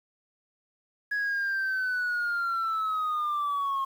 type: linear sweep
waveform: sine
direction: down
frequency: 1676 to 1074 Hz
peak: -24 dBFS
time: 1.11-3.85 s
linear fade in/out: 10 ms
effects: tanh soft clip ceiling -24 dBFS + 9-bit